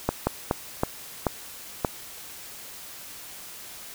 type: slowing click train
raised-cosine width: 1 ms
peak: -7 dBFS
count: 6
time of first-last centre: 0.09-1.848 s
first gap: 180 ms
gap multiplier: 1.34
effects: white hiss -42 dBFS RMS until 3.94 s